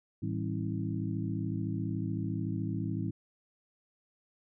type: harmonic tone with a mistuned harmonic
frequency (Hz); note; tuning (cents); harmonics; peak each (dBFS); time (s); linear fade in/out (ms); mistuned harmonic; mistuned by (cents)
53.8; A1; -38; 2 / 3 / 4 / 5 / 6; -35 / -37 / -38 / -39 / -40; 0.22-3.11; 10; 4; -150
effects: none